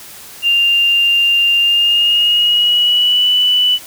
sine tone with pitch glide, 2794 to 2977 Hz, F7 to F#7, 0 to +10 cents, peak -9 dBFS, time 0.42-3.79 s, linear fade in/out 50 ms, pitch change +110 cents, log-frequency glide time 1.59-3.32 s, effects white hiss -35 dBFS RMS until 3.86 s

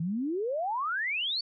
sine exponential sweep, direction up, 155.2 to 4592 Hz, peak -28 dBFS, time 0-1.41 s, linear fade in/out 5 ms, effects none

